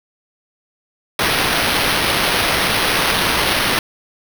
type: noise with sample-and-hold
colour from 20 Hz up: white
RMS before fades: -17 dBFS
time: 1.19-3.79 s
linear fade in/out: 2 ms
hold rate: 7350 Hz
effects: none